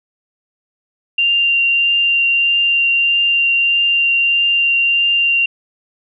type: tone with vibrato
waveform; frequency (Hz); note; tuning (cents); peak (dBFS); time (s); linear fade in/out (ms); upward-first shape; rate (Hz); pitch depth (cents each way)
sine; 2779; F7; -9; -11; 1.18-5.46; 5; triangle; 1.6; 10
effects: none